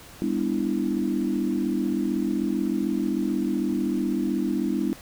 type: chord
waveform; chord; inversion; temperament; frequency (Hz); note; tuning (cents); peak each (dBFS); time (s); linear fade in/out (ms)
sine; E minor seventh; first; equal with one note detuned; 200.5 / 246.9 / 293.7 / 329.6; G3 / B3 / D4 / E4; +39 / 0 / 0 / 0; -28; 0.22-4.93; 0
effects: pink hiss -46 dBFS RMS until 5.01 s